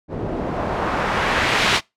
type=noise with low-pass filter sweep; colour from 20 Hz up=white; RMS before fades=-21 dBFS; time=0.08-1.81 s; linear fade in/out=50 ms; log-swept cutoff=350 to 3500 Hz; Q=0.96; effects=noise-tail reverb RT60 0.2 s tail -23 dB re dry